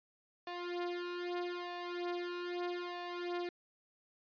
sawtooth tone with flanger, 352.3 Hz, F4, 15 cents sharp, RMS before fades -40 dBFS, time 0.47-3.49 s, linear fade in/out 2 ms, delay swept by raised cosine 1.7 to 3.6 ms, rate 0.79 Hz, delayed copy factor +1, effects resampled to 11025 Hz

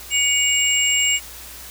sine tone cluster, 2250 / 2863 / 7520 Hz, C#7 / F7 / A#8, +25 / +42 / +14 cents, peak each -20 dBFS, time 0.1-1.2 s, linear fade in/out 50 ms, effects added 60 Hz sine -44 dBFS peak until 1.7 s + white hiss -38 dBFS RMS until 1.7 s

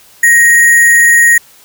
sine tone with sample-and-hold, 1879 Hz, A#6, 13 cents sharp, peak -3 dBFS, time 0.23-1.38 s, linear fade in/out 5 ms, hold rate 8820 Hz, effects white hiss -42 dBFS RMS until 1.64 s

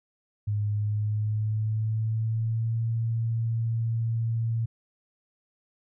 sine tone with pitch glide, 104.2 to 114.29 Hz, G#2 to A#2, +6 to -34 cents, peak -24 dBFS, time 0.47-4.66 s, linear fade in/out 10 ms, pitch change +160 cents, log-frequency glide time 0.71-2.8 s, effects none

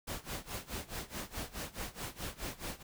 pink noise with tremolo, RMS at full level -39 dBFS, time 0.07-2.83 s, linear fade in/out 10 ms, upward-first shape sine, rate 4.7 Hz, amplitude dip 90%, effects none

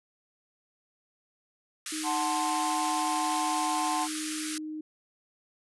white band-pass noise, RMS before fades -37 dBFS, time 1.86-4.58 s, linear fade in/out 2 ms, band 1200 to 11000 Hz, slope 96 dB/octave
sine tone with pitch glide, 311.1 to 309 Hz, D#4 to D#4, 0 to -12 cents, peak -34 dBFS, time 1.92-4.81 s, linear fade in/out 5 ms, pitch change -12 cents, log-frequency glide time 2.44-4.69 s
triangle chord, F# diminished, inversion none, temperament equal, 740 / 880 / 1046.5 Hz, F#5 / A5 / C6, 0 / 0 / 0 cents, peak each -30 dBFS, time 2.03-4.08 s, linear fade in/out 50 ms
effects none

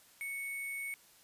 sine tone with sample-and-hold, 2217 Hz, C#7, in tune, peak -37 dBFS, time 0.21-0.94 s, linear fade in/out 0 ms, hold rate 11025 Hz, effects white hiss -62 dBFS RMS until 1.23 s + resampled to 32000 Hz

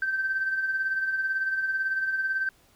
sine tone with tremolo, 1554 Hz, G6, 16 cents flat, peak -22 dBFS, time 0.02-2.49 s, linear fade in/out 2 ms, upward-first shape sine, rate 18 Hz, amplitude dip 50%, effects tanh soft clip ceiling -18 dBFS + pink hiss -61 dBFS RMS until 2.75 s

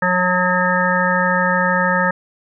harmonic tone, 181.3 Hz, F#3, 35 cents flat, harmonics 1 / 3 / 5 / 7 / 9 / 10, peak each -21 / -21 / -21 / -21 / -21 / -21 dBFS, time 0.02-2.11 s, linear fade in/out 5 ms, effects none

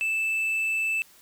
triangle tone, 2637 Hz, E7, in tune, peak -22 dBFS, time 0.01-1.02 s, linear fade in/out 0 ms, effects white hiss -55 dBFS RMS until 1.21 s

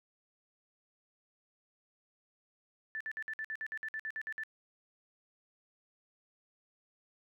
sine tone bursts, 1760 Hz, A6, in tune, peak -36 dBFS, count 14, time 2.95-4.435 s, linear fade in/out 0 ms, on 55 ms, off 55 ms, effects none

